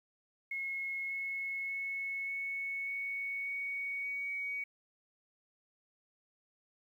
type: tone with pitch steps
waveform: sine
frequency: 2172 / 2185 / 2197 / 2210 / 2223 / 2236 / 2249 Hz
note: C#7 / C#7 / C#7 / C#7 / C#7 / C#7 / C#7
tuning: -36 / -26 / -16 / -6 / +4 / +14 / +24 cents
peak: -35 dBFS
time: 0.51-4.64 s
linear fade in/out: 5 ms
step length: 590 ms
effects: 11-bit